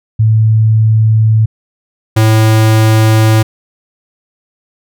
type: tone pair in turn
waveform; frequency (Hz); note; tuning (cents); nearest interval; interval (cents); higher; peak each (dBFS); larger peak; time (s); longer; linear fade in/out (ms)
sine / square; 110 / 110; A2 / A2; 0 / 0; unison; 0; neither; -5 / -6; first; 0.19-1.46 / 2.16-3.43; neither; 10
effects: none